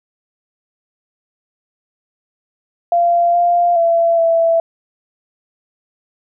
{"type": "tone with pitch steps", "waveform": "sine", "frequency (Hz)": [690, 697, 673, 664], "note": ["F5", "F5", "E5", "E5"], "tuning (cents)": [-21, -4, 36, 12], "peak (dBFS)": -10, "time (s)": [2.92, 4.6], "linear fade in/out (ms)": 2, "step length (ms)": 420, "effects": []}